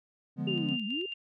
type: chord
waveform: triangle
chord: D diminished seventh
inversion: none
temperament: equal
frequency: 146.83 / 174.61 / 207.7 / 246.9 Hz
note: D3 / F3 / Ab3 / Cb4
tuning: 0 / 0 / 0 / 0 cents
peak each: -34 dBFS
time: 0.36-0.78 s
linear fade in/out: 50 ms
type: linear two-way sweep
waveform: sine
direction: down then up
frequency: 400.8 to 194.8 to 400.8 Hz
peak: -33 dBFS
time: 0.47-1.06 s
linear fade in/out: 5 ms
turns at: 0.86 s
type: tone with tremolo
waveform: sine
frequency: 2796 Hz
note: F7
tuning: 1 cent sharp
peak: -32 dBFS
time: 0.47-1.14 s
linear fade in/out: 10 ms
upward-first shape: square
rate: 4.6 Hz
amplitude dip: 45%
effects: none